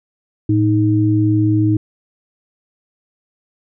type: tone pair together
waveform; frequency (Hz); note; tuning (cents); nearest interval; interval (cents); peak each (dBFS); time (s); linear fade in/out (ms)
sine; 110.7 / 313.1; A2 / D#4; +11 / +11; octave + tritone; 1800; -14; 0.49-1.77; 5
effects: none